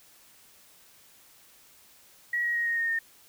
sine tone with pitch steps, 1916 / 1898.4 / 1880.9 / 1863.6 / 1846.5 / 1829.5 Hz, A#6 / A#6 / A#6 / A#6 / A#6 / A#6, +47 / +31 / +15 / -1 / -17 / -33 cents, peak -25 dBFS, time 2.33-2.99 s, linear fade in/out 5 ms, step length 110 ms, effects white hiss -57 dBFS RMS until 3.28 s

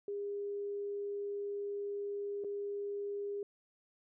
sine tone with dropouts, 405.4 Hz, G#4, 42 cents flat, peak -36 dBFS, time 0.08-3.43 s, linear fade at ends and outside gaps 2 ms, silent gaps 2.439-2.445 s, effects none

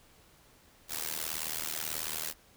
white noise with amplitude modulation, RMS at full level -32 dBFS, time 0.88-2.34 s, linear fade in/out 50 ms, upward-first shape sine, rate 78.4 Hz, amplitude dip 100%, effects pink hiss -61 dBFS RMS until 2.56 s

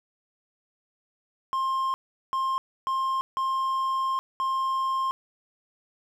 triangle tone bursts at uneven times, 1060 Hz, C6, 22 cents sharp, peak -22 dBFS, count 5, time 1.53-1.94 / 2.33-2.58 / 2.87-3.21 / 3.37-4.19 / 4.4-5.11 s, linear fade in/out 0 ms, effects none

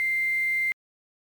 sine tone with quantisation, 2093 Hz, C7, in tune, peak -22 dBFS, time 0-0.72 s, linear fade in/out 0 ms, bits 7, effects MP3 96 kbps

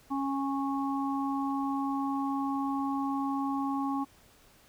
harmonic tone, 274.9 Hz, C#4, 14 cents flat, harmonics 1 / 3 / 4, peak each -30 / -35 / -36 dBFS, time 0.1-4.05 s, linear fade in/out 20 ms, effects pink hiss -60 dBFS RMS until 4.68 s

